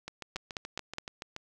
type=two click trains; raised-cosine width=0.2 ms; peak=-22 / -17 dBFS; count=10 / 4; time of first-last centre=0.08-1.364 / 0.36-0.984 s; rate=7.01 / 4.81 Hz; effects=none